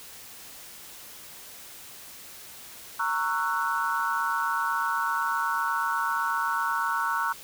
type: chord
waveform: sine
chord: F# dominant seventh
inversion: first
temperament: just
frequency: 925 / 1110 / 1332 / 1480 Hz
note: A#5 / C#6 / E6 / F#6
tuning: -14 / +2 / +18 / 0 cents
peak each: -30 dBFS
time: 2.99-7.33 s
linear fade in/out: 10 ms
effects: white hiss -45 dBFS RMS until 7.43 s